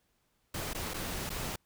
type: noise with dropouts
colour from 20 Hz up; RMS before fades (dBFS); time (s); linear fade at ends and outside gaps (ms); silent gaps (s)
pink; -37; 0.54-1.56; 5; 0.734-0.747 / 0.937-0.941 / 1.294-1.301
effects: pink hiss -75 dBFS RMS until 1.65 s